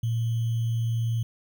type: tone with sample-and-hold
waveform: sine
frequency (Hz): 115.1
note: A#2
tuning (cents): -22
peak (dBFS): -23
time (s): 0.03-1.23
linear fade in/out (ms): 5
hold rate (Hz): 3150
effects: none